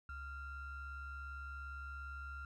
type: ring-modulated tone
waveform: triangle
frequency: 659.3 Hz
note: E5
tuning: in tune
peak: -39 dBFS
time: 0.09-2.45 s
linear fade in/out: 2 ms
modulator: 728 Hz
effects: none